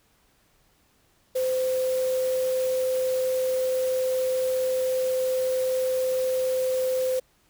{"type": "tone in noise", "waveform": "sine", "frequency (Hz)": 515, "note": "C5", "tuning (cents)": -28, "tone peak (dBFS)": -22, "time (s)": [1.35, 7.2], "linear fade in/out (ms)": 10, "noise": "white", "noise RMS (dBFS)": -39, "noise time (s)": [1.35, 7.2], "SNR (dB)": 14, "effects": ["pink hiss -64 dBFS RMS until 7.49 s"]}